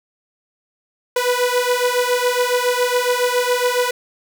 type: beating tone pair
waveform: sawtooth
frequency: 490 / 497.2 Hz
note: B4 / B4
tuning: -14 / +12 cents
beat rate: 7.2 Hz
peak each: -15 dBFS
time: 1.16-3.91 s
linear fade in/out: 5 ms
effects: none